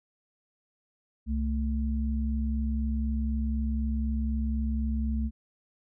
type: tone pair together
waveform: sine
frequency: 66 / 222 Hz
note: C2 / A3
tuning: +16 / +16 cents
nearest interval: octave + major sixth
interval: 2100 cents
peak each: -27 / -31 dBFS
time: 1.26-5.31 s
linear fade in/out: 50 ms
effects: none